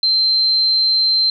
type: tone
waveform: sine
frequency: 4121 Hz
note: C8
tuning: 27 cents flat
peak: -12 dBFS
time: 0.03-1.3 s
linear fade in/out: 2 ms
effects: none